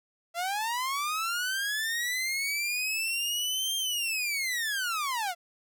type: linear two-way sweep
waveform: sawtooth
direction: up then down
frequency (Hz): 665 to 3200 to 665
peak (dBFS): -25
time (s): 0.34-5.35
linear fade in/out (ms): 50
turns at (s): 3.76
effects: none